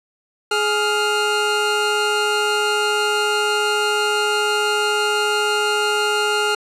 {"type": "tone pair together", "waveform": "25% pulse", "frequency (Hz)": [419.4, 1400], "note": ["G#4", "F6"], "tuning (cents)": [17, 4], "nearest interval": "octave + major sixth", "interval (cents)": 2087, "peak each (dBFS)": -16, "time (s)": [0.51, 6.55], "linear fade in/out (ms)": 5, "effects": ["low-pass 9000 Hz 12 dB/octave"]}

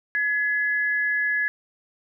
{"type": "tone pair together", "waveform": "sine", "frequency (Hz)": [1695, 2021], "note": ["G#6", "B6"], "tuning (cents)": [35, 39], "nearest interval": "minor third", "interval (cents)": 304, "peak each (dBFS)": [-21, -30], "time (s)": [0.15, 1.48], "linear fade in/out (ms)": 0, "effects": []}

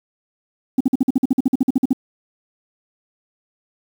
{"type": "tone bursts", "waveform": "sine", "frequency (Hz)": 261.1, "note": "C4", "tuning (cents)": -3, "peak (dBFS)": -9, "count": 16, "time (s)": [0.78, 1.931], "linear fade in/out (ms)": 5, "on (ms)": 26, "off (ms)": 49, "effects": ["tanh soft clip ceiling -9 dBFS", "7-bit"]}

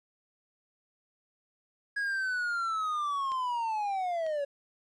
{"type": "linear sweep", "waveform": "triangle", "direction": "down", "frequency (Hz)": [1661.2, 554.4], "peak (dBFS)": -27, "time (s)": [1.96, 4.45], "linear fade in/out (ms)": 10}
{"type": "clicks", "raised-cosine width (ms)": 0.2, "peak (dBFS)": [-28, -33], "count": 2, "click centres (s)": [3.319, 4.265]}
{"effects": ["resampled to 24000 Hz", "11-bit"]}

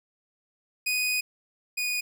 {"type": "tone pair in turn", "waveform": "sawtooth", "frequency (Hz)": [2489, 2468], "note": ["D#7", "D#7"], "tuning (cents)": [0, -15], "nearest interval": "unison", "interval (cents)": 15, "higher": "first", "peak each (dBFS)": [-21, -23], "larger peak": "first", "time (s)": [[0.86, 1.21], [1.77, 2.01]], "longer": "first", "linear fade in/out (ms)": 10, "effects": []}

